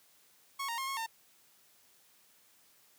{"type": "tone with pitch steps", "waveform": "sawtooth", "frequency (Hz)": [1101, 929, 1070, 1090, 906], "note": ["C#6", "A#5", "C6", "C#6", "A#5"], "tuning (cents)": [-12, -6, 38, -29, -50], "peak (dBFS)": -31, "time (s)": [0.59, 1.065], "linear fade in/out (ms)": 10, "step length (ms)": 95, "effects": ["white hiss -65 dBFS RMS until 2.98 s", "high-pass 100 Hz 12 dB/octave"]}